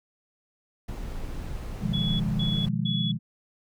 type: noise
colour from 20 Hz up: brown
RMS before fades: -34 dBFS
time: 0.88-2.69 s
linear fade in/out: 5 ms
type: chord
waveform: sine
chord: F half-diminished seventh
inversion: second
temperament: equal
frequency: 123.47 / 155.56 / 174.61 / 207.7 Hz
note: Cb3 / Eb3 / F3 / Ab3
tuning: 0 / 0 / 0 / 0 cents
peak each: -30 dBFS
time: 1.8-3.19 s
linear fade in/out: 50 ms
type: tone bursts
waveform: sine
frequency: 3389 Hz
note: G#7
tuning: 34 cents sharp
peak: -29 dBFS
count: 3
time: 1.93-3.12 s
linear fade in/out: 10 ms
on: 270 ms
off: 190 ms
effects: none